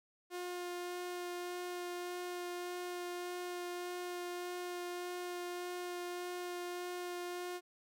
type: tone with vibrato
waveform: sawtooth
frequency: 355.3 Hz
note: F4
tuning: 30 cents sharp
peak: -36 dBFS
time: 0.3-7.61 s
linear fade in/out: 50 ms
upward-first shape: sine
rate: 1.7 Hz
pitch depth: 9 cents each way
effects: none